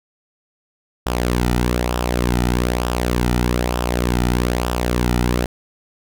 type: tone with flanger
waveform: sawtooth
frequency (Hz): 60.6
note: B1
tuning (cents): -32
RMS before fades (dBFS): -19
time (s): 1.06-5.46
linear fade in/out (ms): 5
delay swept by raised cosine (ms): 0.46 to 1.86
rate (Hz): 1.1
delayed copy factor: -0.55
effects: none